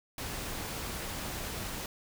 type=noise; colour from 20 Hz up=pink; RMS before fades=-38 dBFS; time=0.18-1.86 s; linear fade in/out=2 ms; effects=none